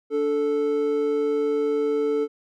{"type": "tone pair together", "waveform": "triangle", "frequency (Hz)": [290.8, 440], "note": ["D4", "A4"], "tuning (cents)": [-17, 0], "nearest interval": "perfect fifth", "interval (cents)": 717, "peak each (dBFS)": [-26, -19], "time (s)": [0.1, 2.28], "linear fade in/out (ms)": 50, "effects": []}